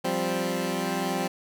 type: chord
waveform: 15% pulse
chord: F suspended second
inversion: none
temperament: equal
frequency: 174.61 / 196 / 261.6 Hz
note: F3 / G3 / C4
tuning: 0 / 0 / 0 cents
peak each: -24 dBFS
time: 0.04-1.28 s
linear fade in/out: 10 ms
effects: none